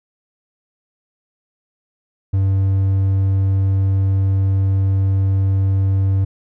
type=tone; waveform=triangle; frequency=96.7 Hz; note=G2; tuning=23 cents flat; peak=-11 dBFS; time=2.33-6.25 s; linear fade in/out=10 ms; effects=none